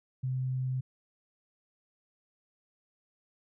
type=tone; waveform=sine; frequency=129.3 Hz; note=C3; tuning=20 cents flat; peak=-29 dBFS; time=0.23-0.81 s; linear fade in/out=10 ms; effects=none